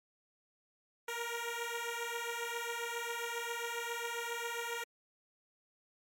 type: beating tone pair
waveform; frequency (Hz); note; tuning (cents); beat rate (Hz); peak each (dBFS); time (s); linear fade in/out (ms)
10% pulse; 466.2 / 473.6; A#4 / A#4; 0 / +27; 7.4; -31 / -32; 1.08-4.84; 5
effects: MP3 64 kbps